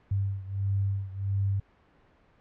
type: beating tone pair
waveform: sine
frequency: 98 / 99.5 Hz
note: G2 / G2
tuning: 0 / +26 cents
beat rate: 1.5 Hz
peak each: -28 / -31 dBFS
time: 0.11-1.6 s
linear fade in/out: 5 ms
effects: pink hiss -62 dBFS RMS until 2.4 s + low-pass 2000 Hz 12 dB/octave